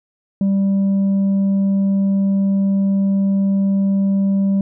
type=tone with tanh clipping; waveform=sine; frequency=196 Hz; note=G3; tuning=in tune; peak=-14 dBFS; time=0.41-4.61 s; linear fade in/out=2 ms; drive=3 dB; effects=none